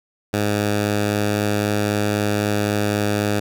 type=tone; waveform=10% pulse; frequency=103.83 Hz; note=G#2; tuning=in tune; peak=-10 dBFS; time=0.33-3.4 s; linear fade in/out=10 ms; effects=none